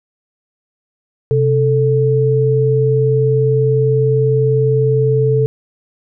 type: tone pair together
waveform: sine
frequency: 130.81 / 440 Hz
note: C3 / A4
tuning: 0 / 0 cents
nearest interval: octave + major sixth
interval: 2100 cents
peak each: -13 dBFS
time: 1.31-5.46 s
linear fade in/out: 0 ms
effects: none